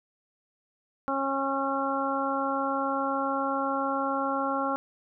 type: harmonic tone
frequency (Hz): 272.8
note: C#4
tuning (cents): -28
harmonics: 1 / 2 / 3 / 4 / 5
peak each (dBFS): -32 / -32 / -32 / -32 / -32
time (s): 1.08-4.76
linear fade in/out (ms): 0
effects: none